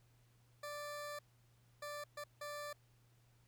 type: tone bursts at uneven times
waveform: 20% pulse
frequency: 587.3 Hz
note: D5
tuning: in tune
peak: -39 dBFS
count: 4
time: 0.63-1.19 / 1.82-2.04 / 2.17-2.24 / 2.41-2.73 s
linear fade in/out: 5 ms
effects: added 119 Hz sine -68 dBFS peak until 3.47 s + pink hiss -75 dBFS RMS until 3.47 s